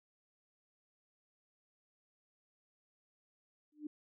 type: tone with exponential growth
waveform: sine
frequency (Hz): 300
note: D4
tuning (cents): +37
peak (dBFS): -36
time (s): 3.72-3.87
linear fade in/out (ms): 5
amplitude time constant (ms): 31
effects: none